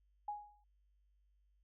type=tone with exponential decay; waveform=sine; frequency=830.6 Hz; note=G#5; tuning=in tune; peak=-36 dBFS; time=0.28-0.64 s; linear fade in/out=5 ms; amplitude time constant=77 ms; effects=added 50 Hz sine -70 dBFS peak until 1.63 s